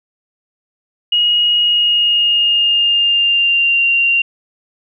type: tone with pitch glide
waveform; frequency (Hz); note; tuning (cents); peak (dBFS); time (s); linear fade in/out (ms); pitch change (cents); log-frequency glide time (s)
sine; 2884 to 2768; F#7 to F7; -45 to -16; -10; 1.12-4.22; 5; -71; 1.61-3.86
effects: none